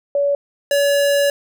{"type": "tone pair in turn", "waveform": ["sine", "square"], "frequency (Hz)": [568, 568], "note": ["C#5", "C#5"], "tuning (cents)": [42, 42], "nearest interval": "unison", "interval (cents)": 0, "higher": "neither", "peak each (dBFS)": -14, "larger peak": "neither", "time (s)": [[0.15, 0.35], [0.71, 1.3]], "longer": "second", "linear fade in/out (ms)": 2, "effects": []}